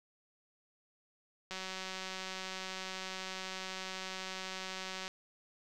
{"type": "click train", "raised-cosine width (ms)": 0.2, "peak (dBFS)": -24, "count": 672, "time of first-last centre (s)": [1.51, 5.079], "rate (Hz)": 188, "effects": []}